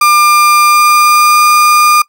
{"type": "tone with pitch glide", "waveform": "35% pulse", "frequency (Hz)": [1200, 1209], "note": ["D6", "D6"], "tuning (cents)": [37, 50], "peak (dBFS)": -3, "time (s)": [0.01, 2.02], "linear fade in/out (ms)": 5, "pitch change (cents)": 13, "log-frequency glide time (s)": [0.68, 1.47], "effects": ["noise-tail reverb RT60 0.1 s tail -20 dB re dry"]}